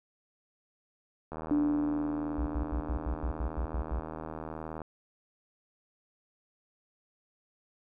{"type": "click train", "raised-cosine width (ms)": 1, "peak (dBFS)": -25, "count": 278, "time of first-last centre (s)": [1.32, 4.817], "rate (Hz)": 79.2}
{"type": "tone with exponential decay", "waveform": "sine", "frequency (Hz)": 293.7, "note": "D4", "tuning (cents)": 0, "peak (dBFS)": -23, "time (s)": [1.51, 4.78], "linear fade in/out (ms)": 1, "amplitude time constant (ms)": 710}
{"type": "tone bursts", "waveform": "triangle", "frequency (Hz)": 60.4, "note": "B1", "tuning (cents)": -38, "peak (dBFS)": -27, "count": 10, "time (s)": [2.38, 3.995], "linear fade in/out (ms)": 5, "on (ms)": 85, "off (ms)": 85}
{"effects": []}